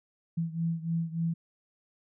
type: beating tone pair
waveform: sine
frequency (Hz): 164.81 / 168.21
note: E3 / E3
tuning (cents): 0 / +35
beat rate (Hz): 3.4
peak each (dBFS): -30 / -33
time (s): 0.37-1.34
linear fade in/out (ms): 10
effects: none